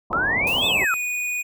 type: low-pass noise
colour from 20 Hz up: white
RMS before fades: -29 dBFS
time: 0.1-0.85 s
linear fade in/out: 10 ms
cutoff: 1100 Hz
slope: 96 dB/octave
type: exponential two-way sweep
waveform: sine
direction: up then down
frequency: 1281 to 3641 to 1281 Hz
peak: -19 dBFS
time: 0.13-0.94 s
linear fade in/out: 0 ms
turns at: 0.67 s
type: noise with exponential decay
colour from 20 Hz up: blue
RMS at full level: -32 dBFS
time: 0.47-1.12 s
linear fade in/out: 1 ms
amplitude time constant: 140 ms
type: tone with pitch glide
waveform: square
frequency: 2597 to 2468 Hz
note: E7 to D#7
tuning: -26 to -15 cents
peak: -24 dBFS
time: 0.61-1.43 s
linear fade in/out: 20 ms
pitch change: -89 cents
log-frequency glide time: 0.78-0.98 s
effects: none